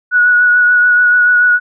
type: tone with vibrato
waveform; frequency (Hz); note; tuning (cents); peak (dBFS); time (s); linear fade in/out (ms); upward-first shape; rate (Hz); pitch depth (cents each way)
sine; 1464; F#6; -19; -6; 0.11-1.6; 50; triangle; 6.9; 20
effects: none